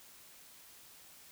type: silence
effects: white hiss -57 dBFS RMS until 1.31 s